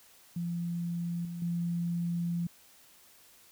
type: tone with level steps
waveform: sine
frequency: 171.7 Hz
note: F3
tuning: 29 cents flat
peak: -31 / -36 / -29 dBFS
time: 0.36-2.47 s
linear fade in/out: 5 ms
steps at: 1.25 / 1.42 s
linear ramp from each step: 2 ms
effects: white hiss -59 dBFS RMS until 3.51 s